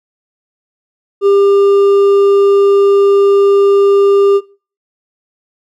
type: tone with hard clipping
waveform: triangle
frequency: 398.9 Hz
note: G4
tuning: 30 cents sharp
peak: -7 dBFS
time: 1.21-4.41 s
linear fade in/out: 50 ms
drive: 8 dB
effects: noise-tail reverb RT60 0.4 s tail -22 dB re dry